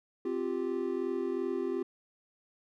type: chord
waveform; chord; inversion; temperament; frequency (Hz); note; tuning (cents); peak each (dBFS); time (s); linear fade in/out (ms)
triangle; C suspended fourth; none; equal; 261.6 / 349.2 / 392; C4 / F4 / G4; 0 / 0 / 0; -35 / -32 / -32; 0.25-1.83; 5
effects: none